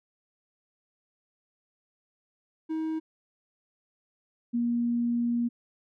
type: tone pair in turn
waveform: triangle / sine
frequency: 317.7 / 237.5 Hz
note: D#4 / A#3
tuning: +36 / +33 cents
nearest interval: perfect fourth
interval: 503 cents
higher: first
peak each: -26 / -24 dBFS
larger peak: second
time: 2.69-3 / 4.53-5.49 s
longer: second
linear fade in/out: 20 ms
effects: none